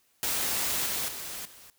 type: noise with level steps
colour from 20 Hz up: white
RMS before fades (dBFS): -29 / -31 / -38 / -51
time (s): 0.23-1.7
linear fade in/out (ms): 0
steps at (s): 0.86 / 1.08 / 1.45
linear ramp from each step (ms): 5
effects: white hiss -68 dBFS RMS until 1.78 s